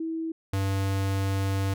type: tone pair in turn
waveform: sine / square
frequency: 324.6 / 97.34 Hz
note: E4 / G2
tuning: -27 / -12 cents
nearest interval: octave + major sixth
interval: 2085 cents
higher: first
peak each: -28 / -25 dBFS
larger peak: second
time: 0-0.32 / 0.53-1.74 s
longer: second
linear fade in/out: 5 ms
effects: none